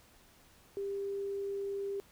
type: tone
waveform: sine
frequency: 397.4 Hz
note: G4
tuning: 24 cents sharp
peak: -34 dBFS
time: 0.77-2 s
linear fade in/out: 0 ms
effects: pink hiss -62 dBFS RMS until 2.11 s